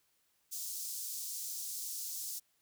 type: high-pass noise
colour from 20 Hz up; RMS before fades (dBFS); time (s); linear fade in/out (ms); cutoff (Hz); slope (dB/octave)
pink; -41; 0.51-2.4; 20; 5400; 24
effects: white hiss -75 dBFS RMS until 2.61 s